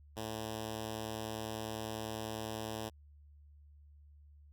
5% pulse tone with notch filter, 110 Hz, A2, in tune, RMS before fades -41 dBFS, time 0.16-2.9 s, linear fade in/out 20 ms, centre 1300 Hz, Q 1.5, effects added 73 Hz sine -56 dBFS peak until 4.52 s

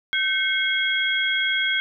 sine tone cluster, 1539 / 2166 / 3292 Hz, G6 / C#7 / G#7, -32 / -41 / -16 cents, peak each -24 dBFS, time 0.13-1.8 s, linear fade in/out 0 ms, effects none

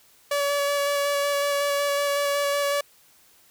sawtooth tone with vibrato, 570 Hz, C#5, 48 cents sharp, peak -18 dBFS, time 0.31-2.81 s, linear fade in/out 5 ms, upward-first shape square, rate 5.4 Hz, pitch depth 10 cents each way, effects white hiss -57 dBFS RMS until 3.5 s

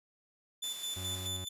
sawtooth tone with tremolo, 3510 Hz, A7, 5 cents flat, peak -32 dBFS, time 0.62-1.49 s, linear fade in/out 10 ms, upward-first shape square, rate 4.7 Hz, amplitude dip 55%
white high-pass noise, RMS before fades -48 dBFS, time 0.63-1.28 s, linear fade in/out 10 ms, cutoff 150 Hz, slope 48 dB/octave
40% pulse tone, 92.5 Hz, F#2, in tune, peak -39 dBFS, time 0.96-1.45 s, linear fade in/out 10 ms
effects resampled to 32000 Hz

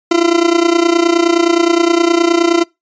40% pulse tone with amplitude modulation, 340 Hz, F4, 46 cents flat, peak -5 dBFS, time 0.11-2.64 s, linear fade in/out 5 ms, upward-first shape sine, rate 29.6 Hz, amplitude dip 80%, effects noise-tail reverb RT60 0.2 s tail -25 dB re dry + resampled to 16000 Hz

